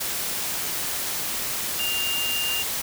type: tone in noise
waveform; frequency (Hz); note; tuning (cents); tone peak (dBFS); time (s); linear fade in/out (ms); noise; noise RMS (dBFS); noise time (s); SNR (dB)
sine; 2801; F7; +4; -25; 1.79-2.63; 10; white; -28; 0-2.82; 0
effects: none